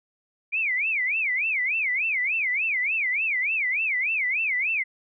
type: tone with vibrato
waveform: sine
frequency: 2300 Hz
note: D7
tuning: 37 cents flat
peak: -22 dBFS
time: 0.52-4.84 s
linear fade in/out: 20 ms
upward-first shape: sine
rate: 3.4 Hz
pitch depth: 270 cents each way
effects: none